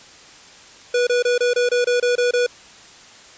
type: tone bursts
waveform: square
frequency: 487.9 Hz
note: B4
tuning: 21 cents flat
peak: -16 dBFS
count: 10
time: 0.94-2.465 s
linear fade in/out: 5 ms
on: 130 ms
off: 25 ms
effects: white hiss -44 dBFS RMS until 3.37 s + resampled to 16000 Hz